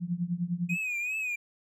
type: tone with tremolo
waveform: sine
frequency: 174.61 Hz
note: F3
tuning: in tune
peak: -24 dBFS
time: 0-0.78 s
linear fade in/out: 50 ms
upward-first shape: triangle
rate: 9.9 Hz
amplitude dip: 95%
type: tone with vibrato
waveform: triangle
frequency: 2489 Hz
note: D#7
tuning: in tune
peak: -28 dBFS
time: 0.69-1.36 s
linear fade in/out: 10 ms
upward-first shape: triangle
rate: 2.6 Hz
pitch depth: 98 cents each way
effects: none